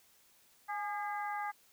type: harmonic tone with a mistuned harmonic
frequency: 405.6 Hz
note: G#4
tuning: 41 cents flat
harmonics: 2 / 3 / 4 / 5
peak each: -37 / -42 / -44 / -46 dBFS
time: 0.68-1.52 s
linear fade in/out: 20 ms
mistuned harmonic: 2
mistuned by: +42 cents
effects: white hiss -66 dBFS RMS until 1.72 s